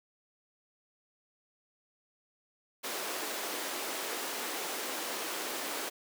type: high-pass noise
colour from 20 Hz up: pink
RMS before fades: -37 dBFS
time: 2.83-5.9 s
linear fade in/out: 20 ms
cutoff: 310 Hz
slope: 24 dB/octave
effects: none